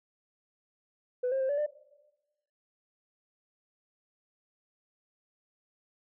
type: tone with pitch steps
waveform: sine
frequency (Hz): 498.2 / 534 / 527 / 575 / 596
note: B4 / C5 / C5 / D5 / D5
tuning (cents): +15 / +35 / +12 / -37 / +25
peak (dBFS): -25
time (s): 1.23-1.665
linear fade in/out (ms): 10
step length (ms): 87
effects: noise-tail reverb RT60 1.0 s tail -18 dB re dry + tanh soft clip ceiling -24 dBFS